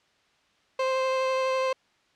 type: tone with vibrato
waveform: 30% pulse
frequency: 523.3 Hz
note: C5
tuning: in tune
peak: -21 dBFS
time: 0.79-1.73 s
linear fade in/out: 5 ms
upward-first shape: triangle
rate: 12 Hz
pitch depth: 12 cents each way
effects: white hiss -65 dBFS RMS until 2.15 s + low-pass 4000 Hz 12 dB/octave